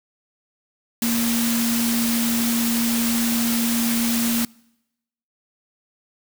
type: tone in noise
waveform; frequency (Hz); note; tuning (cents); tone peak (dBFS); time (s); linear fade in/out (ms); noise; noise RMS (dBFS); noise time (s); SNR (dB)
sine; 233.1; A#3; 0; -20; 1.02-4.45; 2; white; -25; 1.02-4.45; +2
effects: noise-tail reverb RT60 0.9 s tail -26 dB re dry